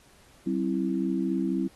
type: tone cluster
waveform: sine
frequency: 191.5 / 266.2 / 330.3 Hz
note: G3 / C4 / E4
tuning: -40 / +30 / +4 cents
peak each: -29 dBFS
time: 0.46-1.68 s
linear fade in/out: 10 ms
effects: pink hiss -58 dBFS RMS until 1.75 s + AAC 32 kbps